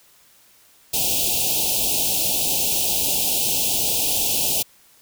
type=band-stop noise; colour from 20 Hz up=white; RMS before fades=-21 dBFS; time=0.93-4.63 s; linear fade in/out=10 ms; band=890 to 2500 Hz; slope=96 dB/octave; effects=white hiss -54 dBFS RMS until 5.01 s